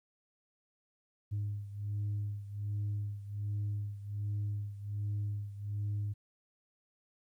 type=beating tone pair; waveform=sine; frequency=102.6 / 103.9 Hz; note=G#2 / G#2; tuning=-21 / +1 cents; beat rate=1.3 Hz; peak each=-34 / -38 dBFS; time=1.31-6.14 s; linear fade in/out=20 ms; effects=tanh soft clip ceiling -30 dBFS + 12-bit